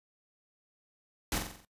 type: noise with echo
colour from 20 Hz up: pink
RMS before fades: -31 dBFS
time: 1.32-1.38 s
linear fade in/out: 2 ms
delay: 45 ms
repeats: 6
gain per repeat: -5 dB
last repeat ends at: 1.65 s
effects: noise-tail reverb RT60 0.1 s tail -21 dB re dry + resampled to 32000 Hz